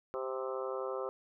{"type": "harmonic tone with a mistuned harmonic", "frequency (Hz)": 130.81, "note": "C3", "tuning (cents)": 0, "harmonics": [3, 4, 5, 6, 7, 8, 9, 10], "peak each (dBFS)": [-39, -38, -47, -48, -52, -46, -47, -46], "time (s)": [0.14, 1.09], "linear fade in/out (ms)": 0, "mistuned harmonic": 9, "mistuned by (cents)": 18, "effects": []}